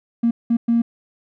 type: tone bursts at uneven times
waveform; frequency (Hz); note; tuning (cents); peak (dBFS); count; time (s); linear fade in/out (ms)
triangle; 233.1; A#3; 0; -10; 3; 0.23-0.31 / 0.5-0.57 / 0.68-0.82; 10
effects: tanh soft clip ceiling -11 dBFS